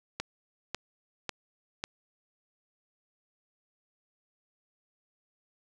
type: click train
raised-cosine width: 0.2 ms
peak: -15 dBFS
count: 4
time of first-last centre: 0.2-1.839 s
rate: 1.83 Hz
effects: none